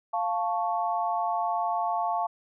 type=chord; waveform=sine; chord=F augmented; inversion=none; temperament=equal; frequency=698.5 / 880 / 1108.7 Hz; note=F5 / A5 / C#6; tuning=0 / 0 / 0 cents; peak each=-28 / -29 / -32 dBFS; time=0.13-2.27 s; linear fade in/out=10 ms; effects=none